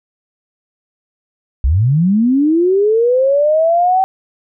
sine linear sweep, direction up, 57 to 770 Hz, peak -9 dBFS, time 1.64-4.04 s, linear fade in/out 0 ms, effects none

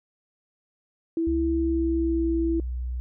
sine tone, 329.8 Hz, E4, 1 cent sharp, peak -22 dBFS, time 1.17-2.6 s, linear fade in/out 2 ms
sine tone with pitch glide, 69.2 to 61.65 Hz, C#2 to B1, -2 to -2 cents, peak -27 dBFS, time 1.27-3 s, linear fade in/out 0 ms, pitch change -200 cents, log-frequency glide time 1.5-2.32 s
effects none

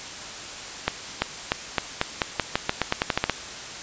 accelerating click train, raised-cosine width 0.3 ms, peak -4 dBFS, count 16, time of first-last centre 0.88-3.297 s, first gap 340 ms, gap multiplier 0.88, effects white hiss -36 dBFS RMS until 3.82 s + resampled to 16000 Hz

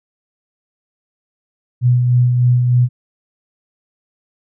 sine tone with tremolo, 123.47 Hz, B2, in tune, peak -8 dBFS, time 1.81-2.89 s, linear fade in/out 50 ms, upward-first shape sine, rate 3.3 Hz, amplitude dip 35%, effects none

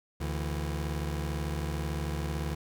25% pulse tone pair together, 73.41 / 164.81 Hz, D2 / E3, 0 / 0 cents, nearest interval octave + major second, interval 1400 cents, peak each -28 / -34 dBFS, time 0.2-2.55 s, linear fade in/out 10 ms, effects none

